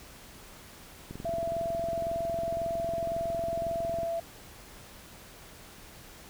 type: click train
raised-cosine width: 3 ms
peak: -27 dBFS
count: 65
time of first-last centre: 1.11-4.032 s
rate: 21.9 Hz
type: tone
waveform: sine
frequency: 671 Hz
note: E5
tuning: 31 cents sharp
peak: -29 dBFS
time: 1.25-4.2 s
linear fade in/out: 5 ms
effects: pink hiss -50 dBFS RMS until 6.29 s